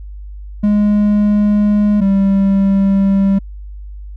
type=tone pair in turn; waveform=triangle; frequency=207.6 / 195.95 Hz; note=G#3 / G3; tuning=0 / 0 cents; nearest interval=minor second; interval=100 cents; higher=first; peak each=-7 dBFS; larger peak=neither; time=0.63-2.01 / 2.01-3.39 s; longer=neither; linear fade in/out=10 ms; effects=added 50 Hz sine -27 dBFS peak until 4.16 s